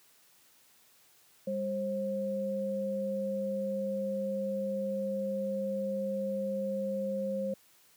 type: tone pair together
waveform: sine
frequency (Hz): 200 / 533.9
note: G3 / C5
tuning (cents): +35 / +35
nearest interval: octave + perfect fourth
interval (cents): 1700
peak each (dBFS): -35 / -32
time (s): 1.47-7.54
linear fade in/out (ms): 5
effects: white hiss -63 dBFS RMS until 7.96 s + high-pass 80 Hz 12 dB/octave